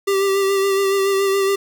square tone with vibrato, 392 Hz, G4, in tune, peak -16 dBFS, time 0.07-1.56 s, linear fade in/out 10 ms, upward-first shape sine, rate 7.1 Hz, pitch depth 25 cents each way, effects 7-bit

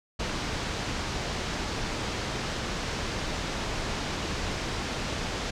pink low-pass noise, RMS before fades -32 dBFS, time 0.19-5.51 s, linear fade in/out 10 ms, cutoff 6400 Hz, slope 24 dB/octave, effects none

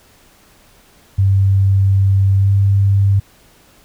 sine tone with pitch glide, 97.4 to 98.93 Hz, G2 to G2, -11 to +16 cents, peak -9 dBFS, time 1.18-3.2 s, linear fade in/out 10 ms, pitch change +27 cents, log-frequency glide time 2.37-2.5 s, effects pink hiss -49 dBFS RMS until 3.84 s

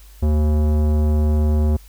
sine tone with tanh clipping, 75.8 Hz, D#2, 45 cents flat, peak -16 dBFS, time 0.22-1.77 s, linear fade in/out 10 ms, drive 17 dB, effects added 50 Hz sine -41 dBFS peak until 1.88 s + white hiss -51 dBFS RMS until 1.88 s

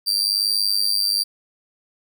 40% pulse tone with amplitude modulation, 4699 Hz, D8, in tune, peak -13 dBFS, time 0.06-1.24 s, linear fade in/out 20 ms, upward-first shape sine, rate 101 Hz, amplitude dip 90%, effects none

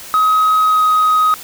sine tone with pitch glide, 1267 to 1257.5 Hz, D#6 to D#6, +31 to +18 cents, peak -7 dBFS, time 0.14-1.34 s, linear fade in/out 0 ms, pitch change -13 cents, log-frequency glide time 0.62-0.85 s, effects tanh soft clip ceiling -8 dBFS + white hiss -33 dBFS RMS until 1.43 s

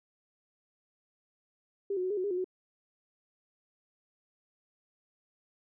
sine tone with pitch steps, 397.8 / 364.7 / 371.1 / 415 / 368.3 / 407.4 / 359.7 / 369.7 Hz, G4 / F#4 / F#4 / G#4 / F#4 / G#4 / F#4 / F#4, +25 / -25 / +5 / -1 / -8 / -33 / -49 / -1 cents, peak -29 dBFS, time 1.9-2.444 s, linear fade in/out 5 ms, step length 68 ms, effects none

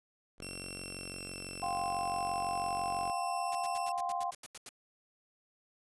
5% pulse tone, 46 Hz, F#1, 9 cents flat, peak -34 dBFS, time 0.38-3.12 s, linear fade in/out 10 ms
15% pulse tone with pitch glide, 2718 to 2690 Hz, F7 to E7, -48 to +34 cents, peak -36 dBFS, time 0.42-3.92 s, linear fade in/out 5 ms, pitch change -18 cents, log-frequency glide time 0.75-1.5 s
sine chord, F suspended second, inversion none, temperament equal with one note detuned, 706.6 / 784 / 1046.5 Hz, F5 / G5 / C6, +20 / 0 / 0 cents, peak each -35 / -37 / -38 dBFS, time 1.62-4.31 s, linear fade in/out 10 ms
white noise bursts, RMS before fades -45 dBFS, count 11, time 3.52-4.691 s, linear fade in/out 2 ms, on 31 ms, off 83 ms
effects resampled to 24000 Hz

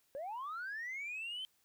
sine linear sweep, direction up, 526 to 3122 Hz, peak -38 dBFS, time 0.15-1.45 s, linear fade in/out 0 ms, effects tanh soft clip ceiling -37 dBFS + white hiss -74 dBFS RMS until 1.64 s

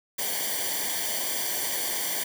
white noise with comb filter, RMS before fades -29 dBFS, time 0.18-2.24 s, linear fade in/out 10 ms, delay 0.76 ms, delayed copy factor -0.85, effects none

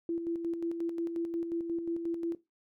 sine tone with tremolo, 336.3 Hz, E4, 35 cents sharp, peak -29 dBFS, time 0.09-2.35 s, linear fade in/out 2 ms, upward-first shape square, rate 5.6 Hz, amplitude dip 45%, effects noise-tail reverb RT60 0.2 s tail -17 dB re dry

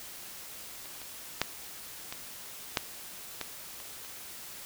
clicks, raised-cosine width 0.2 ms, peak -29 / -27 / -8 / -20 / -8 / -16 / -27 / -30 dBFS, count 8, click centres 0.857 / 1.017 / 1.416 / 2.125 / 2.772 / 3.413 / 3.802 / 4.048 s, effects white hiss -45 dBFS RMS until 4.65 s

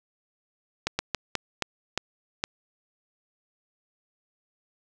slowing click train, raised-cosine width 0.2 ms, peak -8 dBFS, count 7, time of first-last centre 0.87-2.439 s, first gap 120 ms, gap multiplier 1.31, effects none

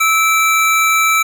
square tone pair together, 1307 / 2329 Hz, E6 / D7, -15 / -15 cents, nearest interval minor seventh, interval 1000 cents, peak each -14 dBFS, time 0-1.23 s, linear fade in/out 10 ms, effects none

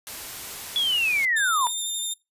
white noise, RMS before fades -36 dBFS, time 0.07-1.25 s, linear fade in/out 0 ms
sine linear sweep, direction down, 3431 to 932.3 Hz, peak -20 dBFS, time 0.76-1.67 s, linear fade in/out 0 ms
15% pulse tone with vibrato, 3627 Hz, A#7, 48 cents flat, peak -20 dBFS, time 1.36-2.14 s, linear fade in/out 10 ms, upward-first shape square, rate 12 Hz, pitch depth 13 cents each way
effects noise-tail reverb RT60 0.2 s tail -20 dB re dry + resampled to 32000 Hz

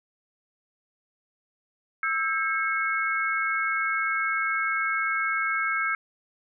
sine tone cluster, 1309 / 1602 / 2186 Hz, E6 / G6 / C#7, -13 / +37 / -25 cents, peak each -28 dBFS, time 2.03-5.95 s, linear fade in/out 2 ms, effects none

